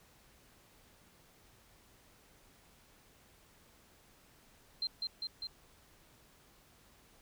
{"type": "tone with echo", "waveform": "sine", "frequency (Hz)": 4143, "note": "C8", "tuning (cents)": -18, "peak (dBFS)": -32, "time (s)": [4.82, 4.87], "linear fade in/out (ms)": 2, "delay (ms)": 200, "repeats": 3, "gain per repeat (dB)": -2, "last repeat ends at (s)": 5.47, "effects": ["pink hiss -64 dBFS RMS until 7.21 s"]}